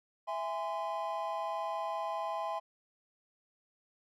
triangle chord, E augmented, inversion none, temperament just, 659.3 / 824.1 / 1030.1 Hz, E5 / G#5 / B#5, 0 / -14 / -27 cents, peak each -36 / -36 / -36 dBFS, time 0.27-2.6 s, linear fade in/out 20 ms, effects tanh soft clip ceiling -22 dBFS

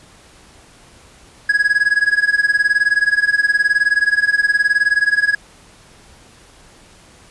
triangle tone with tremolo, 1667 Hz, G#6, 6 cents sharp, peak -7 dBFS, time 1.49-5.35 s, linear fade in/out 5 ms, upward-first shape sine, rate 19 Hz, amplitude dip 90%, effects pink hiss -46 dBFS RMS until 7.3 s + resampled to 24000 Hz

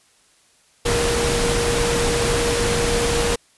sine tone in noise, 472.8 Hz, A#4, 24 cents sharp, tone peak -21 dBFS, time 0.85-3.36 s, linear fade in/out 10 ms, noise pink, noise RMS -21 dBFS, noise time 0.85-3.36 s, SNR -3 dB, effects white hiss -57 dBFS RMS until 3.57 s + resampled to 24000 Hz

